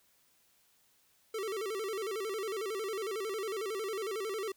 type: tone with vibrato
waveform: square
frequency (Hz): 414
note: G#4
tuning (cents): -5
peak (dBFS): -35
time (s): 1.34-4.52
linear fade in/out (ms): 5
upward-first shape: square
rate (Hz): 11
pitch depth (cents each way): 120
effects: white hiss -69 dBFS RMS until 4.56 s